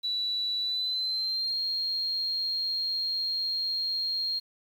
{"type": "tone with pitch glide", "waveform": "sine", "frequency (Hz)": [3945, 4228], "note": ["B7", "C8"], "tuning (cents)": [-3, 17], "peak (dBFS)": -27, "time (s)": [0.03, 4.4], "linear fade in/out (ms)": 20, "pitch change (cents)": 120, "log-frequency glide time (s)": [0.6, 1.58], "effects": ["9-bit"]}